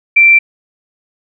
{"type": "tone", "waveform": "sine", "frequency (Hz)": 2349, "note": "D7", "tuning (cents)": 0, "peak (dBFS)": -3, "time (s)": [0.16, 0.39], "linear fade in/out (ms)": 10, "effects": []}